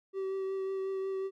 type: tone with vibrato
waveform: triangle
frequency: 384.6 Hz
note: G4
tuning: 33 cents flat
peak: -30 dBFS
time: 0.13-1.31 s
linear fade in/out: 50 ms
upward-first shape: triangle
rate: 5.5 Hz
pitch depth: 15 cents each way
effects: none